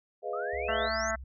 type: chord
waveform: sine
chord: F half-diminished seventh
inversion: first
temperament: equal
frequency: 415.3 / 493.9 / 622.3 / 698.5 Hz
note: Ab4 / Cb5 / Eb5 / F5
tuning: 0 / 0 / 0 / 0 cents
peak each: -37 dBFS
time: 0.22-0.9 s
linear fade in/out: 50 ms
type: exponential sweep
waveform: sine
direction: up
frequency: 1201 to 6800 Hz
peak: -37 dBFS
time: 0.33-1.11 s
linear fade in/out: 5 ms
type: tone with vibrato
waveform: sine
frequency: 64.9 Hz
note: C2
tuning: 13 cents flat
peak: -40 dBFS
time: 0.53-1.24 s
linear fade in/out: 5 ms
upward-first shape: triangle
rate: 7.9 Hz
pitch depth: 14 cents each way
type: harmonic tone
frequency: 221.4 Hz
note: A3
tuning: 11 cents sharp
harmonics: 1 / 3 / 4 / 5 / 6 / 7 / 8 / 9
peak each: -43 / -32 / -43 / -41 / -35 / -36 / -40 / -39 dBFS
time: 0.68-1.16 s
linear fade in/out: 10 ms
effects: none